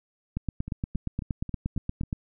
two click trains, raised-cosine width 5 ms, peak -23 / -16 dBFS, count 6 / 16, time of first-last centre 0.68-2.035 / 0.37-2.128 s, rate 3.69 / 8.53 Hz, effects none

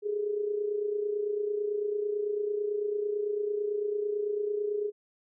sine tone with amplitude modulation, 415.3 Hz, G#4, in tune, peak -25 dBFS, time 0.02-4.92 s, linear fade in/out 50 ms, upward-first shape sine, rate 29 Hz, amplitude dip 60%, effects none

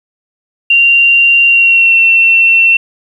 sine tone with pitch glide, 2769 to 2704 Hz, F7 to E7, -15 to +43 cents, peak -4 dBFS, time 0.7-2.77 s, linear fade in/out 5 ms, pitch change -42 cents, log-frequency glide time 1.47-1.99 s, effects 7-bit

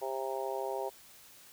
harmonic tone, 132.9 Hz, C3, 27 cents sharp, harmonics 3 / 4 / 5 / 6 / 7, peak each -38 / -39 / -40 / -41 / -41 dBFS, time 0.01-0.9 s, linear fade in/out 20 ms, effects white hiss -56 dBFS RMS until 1.52 s

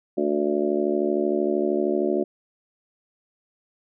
harmonic tone with a mistuned harmonic, 73 Hz, D2, 10 cents flat, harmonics 3 / 4 / 5 / 6 / 7 / 8 / 9, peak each -29 / -27 / -23 / -33 / -36 / -29 / -33 dBFS, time 0.17-2.24 s, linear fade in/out 10 ms, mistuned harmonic 9, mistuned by +19 cents, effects none

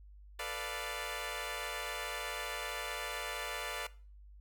10% pulse chord, B half-diminished seventh, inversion third, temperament equal with one note detuned, 438.5 / 493.9 / 587.3 / 698.5 Hz, A4 / B4 / D5 / F5, -6 / 0 / 0 / 0 cents, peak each -37 / -35 / -34 / -36 dBFS, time 0.39-3.87 s, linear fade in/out 5 ms, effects noise-tail reverb RT60 0.4 s tail -19 dB re dry + added 50 Hz sine -52 dBFS peak until 4.4 s

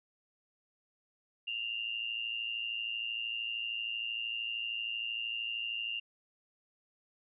sine tone with amplitude modulation, 2794 Hz, F7, in tune, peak -31 dBFS, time 1.47-6 s, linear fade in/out 10 ms, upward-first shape sine, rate 113 Hz, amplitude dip 70%, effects none

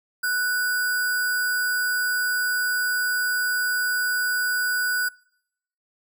sine tone with sample-and-hold, 1480 Hz, F#6, in tune, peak -21 dBFS, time 0.23-5.09 s, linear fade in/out 10 ms, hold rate 6300 Hz, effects noise-tail reverb RT60 0.8 s tail -26 dB re dry

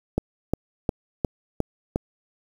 click train, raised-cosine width 2 ms, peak -8 dBFS, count 6, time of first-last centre 0.18-1.959 s, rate 2.81 Hz, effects 7-bit

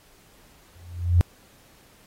sine tone with exponential growth, 87.31 Hz, F2, in tune, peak -11 dBFS, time 0.75-1.21 s, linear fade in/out 0 ms, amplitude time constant 100 ms, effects pink hiss -56 dBFS RMS until 2.06 s + AAC 48 kbps

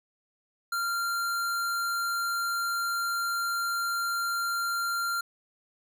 square tone, 1385 Hz, F6, 15 cents flat, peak -28 dBFS, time 0.72-5.21 s, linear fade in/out 5 ms, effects none

